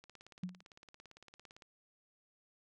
click train, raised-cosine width 0.2 ms, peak -38 dBFS, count 29, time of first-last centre 0.04-1.622 s, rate 17.7 Hz
sine tone with exponential decay, 181.7 Hz, F#3, 31 cents flat, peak -34 dBFS, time 0.43-0.63 s, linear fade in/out 5 ms, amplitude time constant 42 ms
effects none

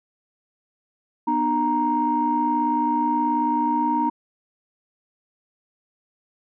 sine tone cluster, 243.9 / 302.5 / 935 Hz, B3 / D#4 / A#5, -21 / -49 / +5 cents, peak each -26 / -24 / -20 dBFS, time 1.27-4.1 s, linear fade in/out 10 ms, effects tanh soft clip ceiling -10 dBFS

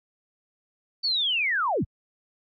sine linear sweep, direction down, 4586 to 32.66 Hz, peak -22 dBFS, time 1.03-1.85 s, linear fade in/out 20 ms, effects AAC 48 kbps

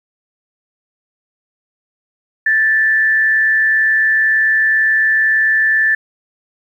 sine tone with frequency modulation, 1758 Hz, A6, 2 cents flat, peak -10 dBFS, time 2.46-5.95 s, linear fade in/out 5 ms, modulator 131 Hz, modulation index 0.34, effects 8-bit

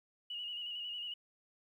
sine tone with vibrato, 2898 Hz, F#7, 37 cents flat, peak -39 dBFS, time 0.3-1.14 s, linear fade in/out 5 ms, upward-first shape square, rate 11 Hz, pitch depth 31 cents each way, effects 12-bit

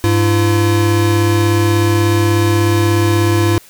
square tone pair together, 101.1 / 339.8 Hz, G#2 / F4, -46 / -47 cents, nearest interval octave + major sixth, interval 2099 cents, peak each -13 / -15 dBFS, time 0.04-3.58 s, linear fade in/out 0 ms, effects white hiss -43 dBFS RMS until 3.69 s

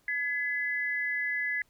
sine tone pair together, 1697 / 2017 Hz, G#6 / B6, +37 / +36 cents, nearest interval minor third, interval 299 cents, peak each -32 / -30 dBFS, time 0.08-1.62 s, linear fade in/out 2 ms, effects pink hiss -68 dBFS RMS until 1.69 s

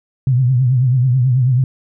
sine tone with vibrato, 127.1 Hz, C3, 50 cents flat, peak -10 dBFS, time 0.27-1.64 s, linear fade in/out 2 ms, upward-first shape triangle, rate 9.2 Hz, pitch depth 120 cents each way, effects none

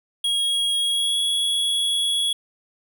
square tone with pitch glide, 3299 to 3353 Hz, G#7 to G#7, -12 to +16 cents, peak -20 dBFS, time 0.24-2.33 s, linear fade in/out 5 ms, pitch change +28 cents, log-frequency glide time 0.87-1.19 s, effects none

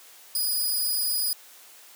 10% pulse tone, 4944 Hz, D#8, 12 cents flat, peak -17 dBFS, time 0.35-1.33 s, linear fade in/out 2 ms, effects white hiss -50 dBFS RMS until 1.95 s + high-pass 400 Hz 12 dB/octave

